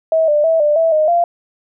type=tone with pitch steps; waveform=sine; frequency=644 / 594 / 651 / 594 / 655 / 618 / 690 Hz; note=E5 / D5 / E5 / D5 / E5 / D#5 / F5; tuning=-41 / +20 / -22 / +20 / -11 / -12 / -21 cents; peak=-10 dBFS; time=0.12-1.24 s; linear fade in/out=2 ms; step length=160 ms; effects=none